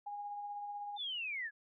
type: tone with tremolo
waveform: sine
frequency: 820 Hz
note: G#5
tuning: 22 cents flat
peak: -39 dBFS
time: 0.06-0.98 s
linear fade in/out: 10 ms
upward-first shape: sine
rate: 16 Hz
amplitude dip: 30%
type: linear sweep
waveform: sine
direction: down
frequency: 3634 to 1644 Hz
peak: -37 dBFS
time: 0.96-1.51 s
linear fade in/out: 50 ms
effects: none